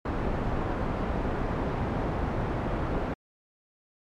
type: low-pass noise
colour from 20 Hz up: pink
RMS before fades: -29 dBFS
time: 0.05-3.14 s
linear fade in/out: 5 ms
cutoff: 1100 Hz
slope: 12 dB/octave
effects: MP3 96 kbps